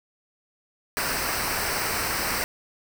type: noise with comb filter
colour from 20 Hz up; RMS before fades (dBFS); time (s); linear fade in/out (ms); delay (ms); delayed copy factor
pink; -27; 0.97-2.44; 0; 0.29; -0.65
effects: none